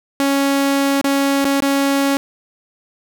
sawtooth tone with dropouts, 277.2 Hz, C#4, in tune, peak -10 dBFS, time 0.2-2.17 s, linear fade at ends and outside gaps 0 ms, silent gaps 1.013-1.043 / 1.445-1.451 / 1.604-1.623 s, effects none

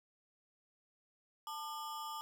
square ring-modulated tone, 1046.5 Hz, C6, in tune, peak -39 dBFS, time 1.47-2.21 s, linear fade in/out 0 ms, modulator 157 Hz, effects none

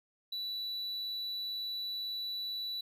triangle tone, 3951 Hz, B7, in tune, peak -34 dBFS, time 0.32-2.81 s, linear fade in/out 5 ms, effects none

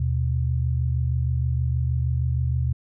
sine tone pair together, 77.78 / 124.16 Hz, D#2 / B2, 0 / +10 cents, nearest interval minor sixth, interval 810 cents, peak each -23 dBFS, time 0-2.73 s, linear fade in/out 5 ms, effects none

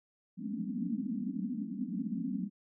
pink band-pass noise, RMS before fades -36 dBFS, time 0.37-2.5 s, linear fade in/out 50 ms, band 180 to 280 Hz, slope 96 dB/octave, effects none

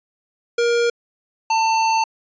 square tone pair in turn, 471.8 / 893.7 Hz, A#4 / A5, +21 / +27 cents, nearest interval major seventh, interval 1106 cents, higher second, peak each -16 dBFS, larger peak neither, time 0.58-0.9 / 1.5-2.04 s, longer second, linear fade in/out 5 ms, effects resampled to 16000 Hz

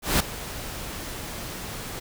pink noise with ADSR envelope, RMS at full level -19 dBFS, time 0.02-2 s, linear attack 180 ms, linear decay 7 ms, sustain -16 dB, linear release 12 ms, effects none

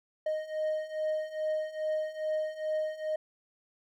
triangle beating tone pair, 619 / 621.4 Hz, D#5 / D#5, -9 / -2 cents, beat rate 2.4 Hz, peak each -33 / -30 dBFS, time 0.26-3.16 s, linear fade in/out 5 ms, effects none

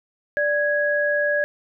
sine tone pair together, 587.3 / 1661.1 Hz, D5 / G#6, 0 / 0 cents, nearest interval octave + tritone, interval 1800 cents, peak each -21 dBFS, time 0.37-1.44 s, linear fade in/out 0 ms, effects none

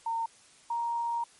sine tone pair in turn, 914 / 936.4 Hz, A#5 / A#5, -34 / +8 cents, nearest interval unison, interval 42 cents, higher second, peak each -28 dBFS, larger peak neither, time 0.06-0.26 / 0.7-1.24 s, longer second, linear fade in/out 5 ms, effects white hiss -58 dBFS RMS until 1.39 s + MP3 48 kbps

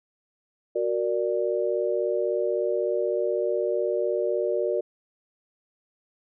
sine chord, Gb augmented, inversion none, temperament equal with one note detuned, 370 / 466.2 / 589.7 Hz, Gb4 / Bb4 / D5, 0 / 0 / +7 cents, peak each -27 dBFS, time 0.75-4.81 s, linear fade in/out 10 ms, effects none

